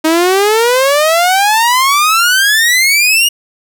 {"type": "exponential sweep", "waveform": "sawtooth", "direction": "up", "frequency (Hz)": [311.1, 2891], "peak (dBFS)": -4, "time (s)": [0.04, 3.29], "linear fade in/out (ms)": 10, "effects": []}